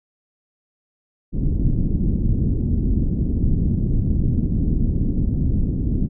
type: low-pass noise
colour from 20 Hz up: pink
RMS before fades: -19 dBFS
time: 1.32-6.09 s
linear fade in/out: 50 ms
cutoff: 270 Hz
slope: 24 dB/octave
effects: none